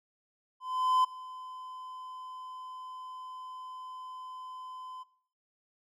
triangle tone with ADSR envelope, 1021 Hz, C6, 43 cents flat, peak -19 dBFS, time 0.6-5.04 s, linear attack 440 ms, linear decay 10 ms, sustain -20 dB, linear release 21 ms, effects noise-tail reverb RT60 0.6 s tail -22 dB re dry

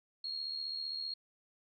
sine tone with amplitude modulation, 4278 Hz, C8, 38 cents sharp, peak -34 dBFS, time 0.24-1.14 s, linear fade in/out 5 ms, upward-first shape sine, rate 75.4 Hz, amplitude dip 60%, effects none

